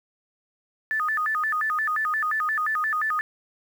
sine tone with vibrato, 1475 Hz, F#6, 6 cents flat, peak -22 dBFS, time 0.91-3.21 s, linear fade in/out 0 ms, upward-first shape square, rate 5.7 Hz, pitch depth 300 cents each way, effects 8-bit

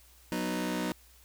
sawtooth chord, B major, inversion second, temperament just, 185.21 / 246.9 / 308.7 Hz, F#3 / B3 / D#4, +2 / 0 / -14 cents, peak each -31 dBFS, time 0.32-0.92 s, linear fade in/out 0 ms, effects added 60 Hz sine -59 dBFS peak until 1.24 s + white hiss -60 dBFS RMS until 1.24 s

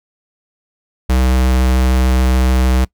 square tone, 63.8 Hz, C2, 43 cents flat, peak -11 dBFS, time 1.09-2.85 s, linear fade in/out 10 ms, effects noise-tail reverb RT60 0.1 s tail -22 dB re dry

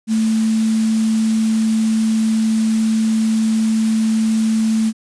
sine tone in noise, 220.8 Hz, A3, 6 cents sharp, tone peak -13 dBFS, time 0.07-4.93 s, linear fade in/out 50 ms, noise white, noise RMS -31 dBFS, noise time 0.07-4.93 s, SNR +15 dB, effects resampled to 22050 Hz

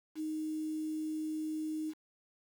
sine tone with quantisation, 311.1 Hz, D#4, in tune, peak -34 dBFS, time 0.15-1.94 s, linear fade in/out 50 ms, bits 9, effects none

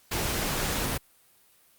pink noise, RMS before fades -29 dBFS, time 0.11-0.98 s, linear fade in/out 10 ms, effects white hiss -61 dBFS RMS until 1.78 s + Opus 48 kbps

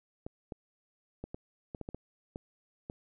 clicks, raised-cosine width 2 ms, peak -26 dBFS, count 10, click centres 0.265 / 0.522 / 1.24 / 1.345 / 1.748 / 1.813 / 1.889 / 1.946 / 2.359 / 2.899 s, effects none

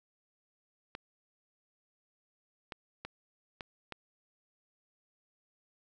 clicks, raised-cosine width 0.3 ms, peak -24 dBFS, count 5, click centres 0.951 / 2.722 / 3.05 / 3.608 / 3.923 s, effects none

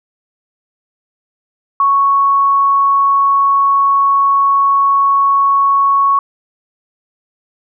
sine tone, 1108.7 Hz, C#6, in tune, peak -8 dBFS, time 1.8-6.19 s, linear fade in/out 2 ms, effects none

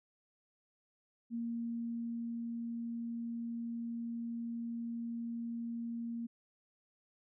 sine tone with ADSR envelope, 233.1 Hz, A#3, in tune, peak -35 dBFS, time 1.3-6.27 s, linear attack 44 ms, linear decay 1100 ms, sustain -2 dB, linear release 13 ms, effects none

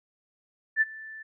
sine tone with ADSR envelope, 1762 Hz, A6, 2 cents sharp, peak -17 dBFS, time 0.76-1.23 s, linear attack 52 ms, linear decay 30 ms, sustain -22 dB, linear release 11 ms, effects none

